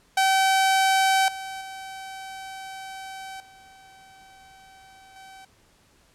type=tone with level steps; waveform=sawtooth; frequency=768 Hz; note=G5; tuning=36 cents flat; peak=-14 / -29 / -32 / -45 / -40 dBFS; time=0.17-5.45 s; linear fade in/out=5 ms; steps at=1.28 / 1.61 / 3.4 / 5.16 s; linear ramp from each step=2 ms; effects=pink hiss -60 dBFS RMS until 6.14 s + low-pass 11000 Hz 12 dB/octave